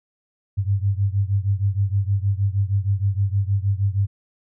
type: beating tone pair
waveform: sine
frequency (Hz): 96.9 / 103.3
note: G2 / G#2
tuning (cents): -20 / -9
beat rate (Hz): 6.4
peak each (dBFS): -20 / -22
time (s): 0.57-4.07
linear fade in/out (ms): 20
effects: none